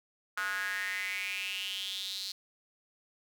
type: tone with high-pass filter sweep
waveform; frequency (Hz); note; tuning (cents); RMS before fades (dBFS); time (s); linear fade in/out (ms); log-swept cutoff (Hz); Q
square; 97; G2; -18; -36; 0.37-2.32; 5; 1400 to 4300; 6.4
effects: none